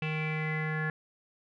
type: tone with low-pass filter sweep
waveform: square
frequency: 155.56 Hz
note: D#3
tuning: in tune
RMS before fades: -32 dBFS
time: 0.02-0.9 s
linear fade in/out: 2 ms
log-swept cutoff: 2600 to 1700 Hz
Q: 9.1
effects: none